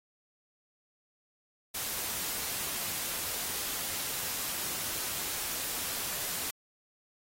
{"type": "noise", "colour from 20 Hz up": "white", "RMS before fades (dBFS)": -35, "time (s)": [1.74, 6.51], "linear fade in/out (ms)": 10, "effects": ["AAC 48 kbps"]}